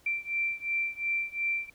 sine beating tone pair, 2349 / 2351.8 Hz, D7 / D7, 0 / +2 cents, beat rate 2.8 Hz, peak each -31 / -32 dBFS, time 0.06-1.7 s, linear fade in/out 5 ms, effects pink hiss -62 dBFS RMS until 1.74 s

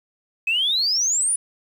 sine exponential sweep, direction up, 2522 to 9956 Hz, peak -17 dBFS, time 0.47-1.36 s, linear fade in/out 5 ms, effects tanh soft clip ceiling -13 dBFS + 8-bit

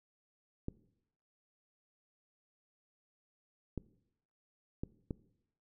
clicks, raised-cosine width 3 ms, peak -24 dBFS, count 4, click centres 0.684 / 3.777 / 4.835 / 5.108 s, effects noise-tail reverb RT60 0.8 s tail -20 dB re dry

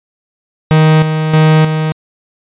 45% pulse tone with tremolo, 156.5 Hz, D#3, 10 cents sharp, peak -5 dBFS, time 0.71-1.92 s, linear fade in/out 0 ms, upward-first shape square, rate 1.6 Hz, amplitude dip 55%, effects resampled to 8000 Hz

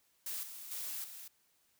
blue noise with level steps, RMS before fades -40 / -48 / -41 / -49 dBFS, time 0.26-1.28 s, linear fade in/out 5 ms, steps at 0.43 / 0.71 / 1.04 s, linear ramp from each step 2 ms, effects white hiss -73 dBFS RMS until 1.79 s

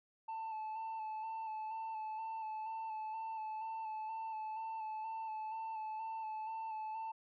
sine tone with vibrato, 880 Hz, A5, in tune, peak -37 dBFS, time 0.28-7.12 s, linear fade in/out 10 ms, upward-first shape square, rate 2.1 Hz, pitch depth 22 cents each way, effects tanh soft clip ceiling -39 dBFS

